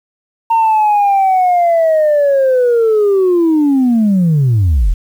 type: linear sweep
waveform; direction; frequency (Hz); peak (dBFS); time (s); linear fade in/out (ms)
sine; down; 918 to 34.65; -6; 0.5-4.94; 10
effects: tanh soft clip ceiling -6 dBFS + 7-bit